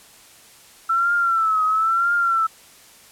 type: tone with vibrato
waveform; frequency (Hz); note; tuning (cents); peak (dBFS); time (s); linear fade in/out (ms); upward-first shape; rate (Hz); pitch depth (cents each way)
sine; 1334; E6; +20; -16; 0.89-2.47; 10; triangle; 1; 99
effects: white hiss -48 dBFS RMS until 3.11 s + low-pass 12000 Hz 12 dB/octave